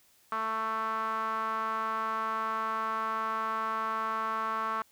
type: tone with band-pass filter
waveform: sawtooth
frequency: 221.3 Hz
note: A3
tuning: 10 cents sharp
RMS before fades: -32 dBFS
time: 0.32-4.82 s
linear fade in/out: 2 ms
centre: 1200 Hz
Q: 7.6
effects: white hiss -64 dBFS RMS until 4.91 s